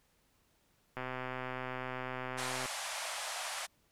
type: click train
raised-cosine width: 0.5 ms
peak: -24 dBFS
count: 217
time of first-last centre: 0.97-2.657 s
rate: 128 Hz
type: band-pass noise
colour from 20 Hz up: pink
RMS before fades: -40 dBFS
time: 2.37-3.67 s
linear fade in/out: 20 ms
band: 610 to 11000 Hz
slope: 48 dB/octave
effects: pink hiss -72 dBFS RMS until 3.91 s